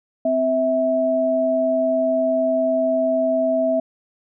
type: tone pair together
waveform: sine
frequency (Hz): 258.6 / 652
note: C4 / E5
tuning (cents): -20 / -19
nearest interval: octave + major third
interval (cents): 1601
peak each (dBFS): -23 / -17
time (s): 0.25-3.8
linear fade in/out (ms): 5
effects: none